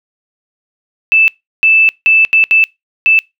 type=tone bursts at uneven times; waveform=sine; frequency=2637 Hz; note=E7; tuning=in tune; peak=-5 dBFS; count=6; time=1.12-1.28 / 1.63-1.89 / 2.06-2.25 / 2.33-2.44 / 2.51-2.64 / 3.06-3.19 s; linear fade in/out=0 ms; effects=noise-tail reverb RT60 0.2 s tail -25 dB re dry